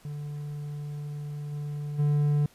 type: tone with level steps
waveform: triangle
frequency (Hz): 146.83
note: D3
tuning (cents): 0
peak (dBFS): -31 / -29 / -19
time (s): 0.05-2.46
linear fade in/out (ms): 2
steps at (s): 1.51 / 1.98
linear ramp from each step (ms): 20
effects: pink hiss -58 dBFS RMS until 2.54 s + resampled to 32000 Hz